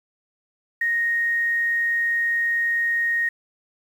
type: tone with quantisation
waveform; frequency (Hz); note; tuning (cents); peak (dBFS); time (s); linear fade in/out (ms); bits
sine; 1864.7; A#6; 0; -19; 0.81-3.29; 5; 8
effects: none